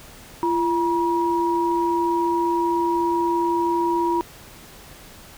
sine tone pair together, 341.5 / 958.1 Hz, F4 / A#5, -39 / +47 cents, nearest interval octave + tritone, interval 1786 cents, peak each -21 / -21 dBFS, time 0.43-4.21 s, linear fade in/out 0 ms, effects pink hiss -44 dBFS RMS until 5.37 s

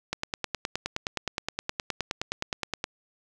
click train, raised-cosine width 0.2 ms, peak -11 dBFS, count 27, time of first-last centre 0.13-2.841 s, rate 9.59 Hz, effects none

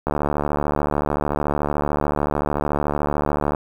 click train, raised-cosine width 1 ms, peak -7 dBFS, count 257, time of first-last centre 0.07-3.548 s, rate 73.6 Hz, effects 7-bit

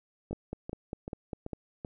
two click trains, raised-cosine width 2 ms, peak -24 / -22 dBFS, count 5 / 7, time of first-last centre 0.31-1.848 / 0.33-1.532 s, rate 2.6 / 4.99 Hz, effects none

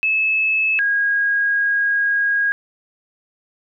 sine tone pair in turn, 2600 / 1637.9 Hz, E7 / G#6, -24 / -24 cents, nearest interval minor sixth, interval 800 cents, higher first, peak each -15 dBFS, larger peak neither, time 0.03-0.79 / 0.79-2.52 s, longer second, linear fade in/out 0 ms, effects none

